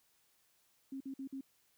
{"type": "tone bursts", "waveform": "sine", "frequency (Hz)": 269.3, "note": "C#4", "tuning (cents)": -50, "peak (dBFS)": -40, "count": 4, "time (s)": [0.92, 1.41], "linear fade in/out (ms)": 5, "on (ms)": 85, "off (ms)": 50, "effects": ["white hiss -73 dBFS RMS until 1.77 s"]}